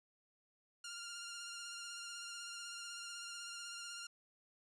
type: tone with vibrato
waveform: 10% pulse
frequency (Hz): 1400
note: F6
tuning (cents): +4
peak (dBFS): -37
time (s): 0.84-4.07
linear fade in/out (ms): 5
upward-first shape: sine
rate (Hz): 16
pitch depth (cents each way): 22
effects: resampled to 22050 Hz + 13-bit